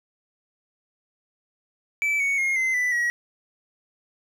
triangle tone with pitch steps, 2313 / 2226 / 2143 / 2063 / 1985.9 / 1911.6 Hz, D7 / C#7 / C7 / C7 / B6 / A#6, -27 / +7 / +41 / -25 / +9 / +43 cents, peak -19 dBFS, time 2.02-3.1 s, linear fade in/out 0 ms, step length 180 ms, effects none

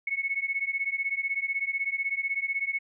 sine beating tone pair, 2194 / 2210 Hz, C#7 / C#7, -18 / -6 cents, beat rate 16 Hz, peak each -30 dBFS, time 0.07-2.79 s, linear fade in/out 5 ms, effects none

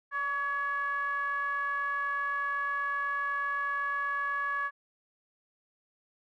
triangle ring-modulated tone, 277.2 Hz, C#4, in tune, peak -24 dBFS, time 0.11-4.71 s, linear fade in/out 50 ms, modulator 1410 Hz, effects none

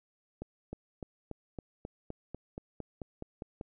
accelerating click train, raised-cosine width 2 ms, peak -26 dBFS, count 14, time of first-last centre 0.42-3.611 s, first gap 310 ms, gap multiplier 0.96, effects none

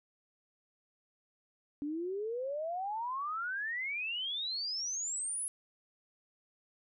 sine exponential sweep, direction up, 282.8 to 10720 Hz, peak -34 dBFS, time 1.82-5.48 s, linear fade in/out 0 ms, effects none

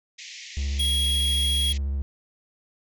pink band-pass noise, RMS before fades -41 dBFS, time 0.18-1.78 s, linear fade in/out 10 ms, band 1900 to 7100 Hz, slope 96 dB/octave
triangle tone with vibrato, 69.3 Hz, C#2, in tune, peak -22 dBFS, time 0.57-2.02 s, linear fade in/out 0 ms, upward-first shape square, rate 14 Hz, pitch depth 29 cents each way
square tone, 3307 Hz, G#7, 8 cents flat, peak -23 dBFS, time 0.79-1.73 s, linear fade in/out 10 ms
effects none

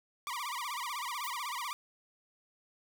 sawtooth tone with vibrato, 1067 Hz, C6, 34 cents sharp, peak -32 dBFS, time 0.27-1.73 s, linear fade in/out 0 ms, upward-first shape sine, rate 16 Hz, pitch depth 210 cents each way
violet noise with exponential decay, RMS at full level -39 dBFS, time 1.24-1.41 s, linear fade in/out 0 ms, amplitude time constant 36 ms
effects none

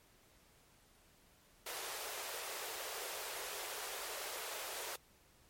pink high-pass noise, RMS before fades -44 dBFS, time 1.66-4.96 s, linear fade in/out 5 ms, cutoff 390 Hz, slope 48 dB/octave, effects pink hiss -67 dBFS RMS until 5.49 s + MP3 64 kbps

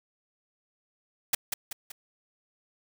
white noise with echo, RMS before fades -24 dBFS, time 1.33-1.35 s, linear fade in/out 5 ms, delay 190 ms, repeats 3, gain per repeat -6 dB, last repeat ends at 1.92 s, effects none

